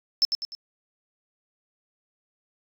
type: tone with echo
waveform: sine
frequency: 5274 Hz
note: E8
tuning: in tune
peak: -15 dBFS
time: 0.22-0.25 s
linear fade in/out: 0 ms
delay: 100 ms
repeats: 3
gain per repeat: -7 dB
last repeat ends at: 0.55 s
effects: tanh soft clip ceiling -13 dBFS